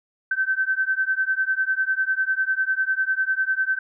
sine beating tone pair, 1537 / 1547 Hz, G6 / G6, -35 / -23 cents, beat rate 10 Hz, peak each -23 dBFS, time 0.31-3.79 s, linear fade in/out 5 ms, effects none

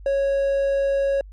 triangle tone, 552 Hz, C#5, 7 cents flat, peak -16 dBFS, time 0.06-1.21 s, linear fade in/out 2 ms, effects added 49 Hz sine -38 dBFS peak until 1.32 s + MP3 48 kbps

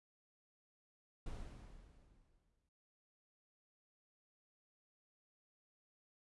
brown noise with exponential decay, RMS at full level -44 dBFS, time 1.26-2.69 s, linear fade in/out 5 ms, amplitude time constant 310 ms, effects resampled to 24000 Hz

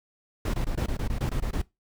brown noise bursts, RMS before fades -27 dBFS, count 11, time 0.45-1.618 s, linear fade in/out 5 ms, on 88 ms, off 20 ms, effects noise-tail reverb RT60 0.2 s tail -21 dB re dry

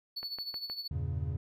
triangle tone with tremolo, 4441 Hz, C#8, 2 cents sharp, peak -33 dBFS, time 0.16-0.88 s, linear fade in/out 10 ms, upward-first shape sine, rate 13 Hz, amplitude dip 70%
click train, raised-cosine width 0.5 ms, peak -30 dBFS, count 4, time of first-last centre 0.23-0.699 s, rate 6.4 Hz
triangle chord, E diminished seventh, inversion none, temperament equal, 82.41 / 98 / 116.54 / 138.59 Hz, E2 / G2 / Bb2 / Db3, 0 / 0 / 0 / 0 cents, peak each -33 / -37 / -38 / -35 dBFS, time 0.91-1.37 s, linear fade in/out 5 ms
effects none

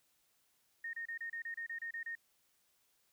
sine tone bursts, 1845 Hz, A#6, 18 cents flat, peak -39 dBFS, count 11, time 0.84-2.153 s, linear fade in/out 5 ms, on 93 ms, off 29 ms, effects white hiss -75 dBFS RMS until 3.12 s

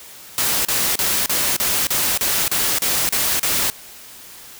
white noise bursts, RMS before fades -19 dBFS, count 11, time 0.38-3.7 s, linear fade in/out 0 ms, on 270 ms, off 35 ms, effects white hiss -40 dBFS RMS until 4.59 s

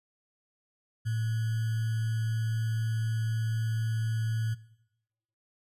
sine tone with sample-and-hold, 112 Hz, A2, 31 cents sharp, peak -27 dBFS, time 1.05-4.55 s, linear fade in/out 20 ms, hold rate 1575 Hz, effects noise-tail reverb RT60 0.9 s tail -20 dB re dry + resampled to 32000 Hz

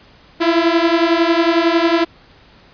sawtooth beating tone pair, 329.6 / 340.6 Hz, E4 / F4, 0 / -43 cents, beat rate 11 Hz, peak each -11 dBFS, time 0.4-2.05 s, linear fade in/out 20 ms, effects pink hiss -47 dBFS RMS until 2.73 s + resampled to 11025 Hz

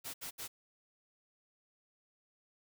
white noise bursts, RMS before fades -43 dBFS, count 3, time 0.04-0.48 s, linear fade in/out 20 ms, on 100 ms, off 70 ms, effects none

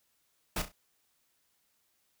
pink noise with echo, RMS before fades -32 dBFS, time 0.56-0.62 s, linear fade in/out 5 ms, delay 33 ms, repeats 3, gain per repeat -9 dB, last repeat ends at 0.719 s, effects white hiss -74 dBFS RMS until 2.2 s

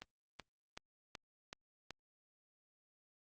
click train, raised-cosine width 0.2 ms, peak -28 dBFS, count 6, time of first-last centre 0.02-1.907 s, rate 2.65 Hz, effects Opus 32 kbps

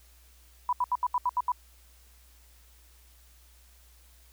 sine tone bursts, 987.8 Hz, B5, in tune, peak -23 dBFS, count 8, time 0.69-1.519 s, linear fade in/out 2 ms, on 38 ms, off 75 ms, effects added 60 Hz sine -56 dBFS peak until 4.32 s + white hiss -61 dBFS RMS until 4.32 s

